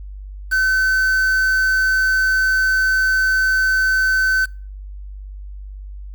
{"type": "tone with quantisation", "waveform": "triangle", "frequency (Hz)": 1526, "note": "G6", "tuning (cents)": -47, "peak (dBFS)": -12, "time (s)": [0.51, 4.46], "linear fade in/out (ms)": 20, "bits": 5, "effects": ["noise-tail reverb RT60 0.4 s tail -25 dB re dry", "added 49 Hz sine -30 dBFS peak until 6.14 s"]}